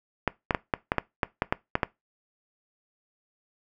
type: clicks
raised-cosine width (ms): 0.5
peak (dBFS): -7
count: 11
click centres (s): 0.277 / 0.508 / 0.548 / 0.738 / 0.919 / 0.983 / 1.232 / 1.421 / 1.525 / 1.754 / 1.832
effects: noise-tail reverb RT60 0.2 s tail -21 dB re dry